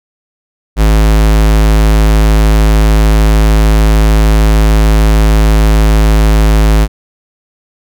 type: tone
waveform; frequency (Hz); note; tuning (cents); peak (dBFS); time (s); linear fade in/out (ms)
square; 53.3; G#1; +46; -5; 0.76-6.88; 50
effects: none